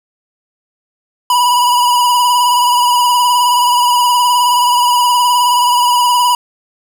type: tone with vibrato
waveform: square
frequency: 977 Hz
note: B5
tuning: 19 cents flat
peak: -9 dBFS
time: 1.3-6.35 s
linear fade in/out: 2 ms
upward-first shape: sine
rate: 19 Hz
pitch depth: 36 cents each way
effects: none